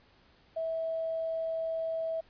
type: tone with tanh clipping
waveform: triangle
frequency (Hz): 651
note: E5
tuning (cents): -22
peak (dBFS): -30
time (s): 0.56-2.21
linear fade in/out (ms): 10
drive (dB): 3
effects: pink hiss -63 dBFS RMS until 2.29 s + resampled to 11025 Hz